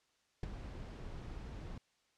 brown noise with ADSR envelope, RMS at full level -36 dBFS, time 0.43-1.78 s, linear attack 4 ms, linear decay 15 ms, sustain -10 dB, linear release 4 ms, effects white hiss -75 dBFS RMS until 2.17 s + low-pass 6000 Hz 12 dB/octave

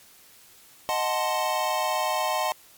square chord, D# diminished seventh, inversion none, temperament equal, 622.3 / 740 / 880 / 1046.5 Hz, D#5 / F#5 / A5 / C6, 0 / 0 / 0 / 0 cents, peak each -30 dBFS, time 0.89-2.52 s, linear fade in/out 0 ms, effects white hiss -53 dBFS RMS until 2.77 s + MP3 96 kbps

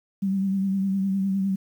sine tone with vibrato, 193.9 Hz, G3, 19 cents flat, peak -21 dBFS, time 0.22-1.56 s, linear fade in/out 10 ms, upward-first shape triangle, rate 9.8 Hz, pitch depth 43 cents each way, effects 9-bit

